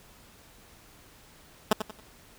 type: tone with echo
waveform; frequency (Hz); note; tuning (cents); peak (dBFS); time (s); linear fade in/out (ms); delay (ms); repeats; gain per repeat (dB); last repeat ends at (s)
10% pulse; 215; A3; -40; -10; 1.71-1.73; 5; 91; 3; -10; 2.003
effects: pink hiss -55 dBFS RMS until 2.38 s